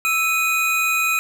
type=tone pair together; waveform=square; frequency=1317 / 2486 Hz; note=E6 / D#7; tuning=-2 / -2 cents; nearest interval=major seventh; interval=1100 cents; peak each=-24 / -19 dBFS; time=0.05-1.19 s; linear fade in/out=0 ms; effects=none